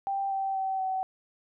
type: tone with pitch steps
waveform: sine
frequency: 786 / 776.5 / 767.2 / 757.9 Hz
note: G5 / G5 / G5 / F#5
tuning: +4 / -17 / -37 / +41 cents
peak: -27 dBFS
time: 0.07-1.03 s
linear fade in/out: 0 ms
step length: 240 ms
effects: none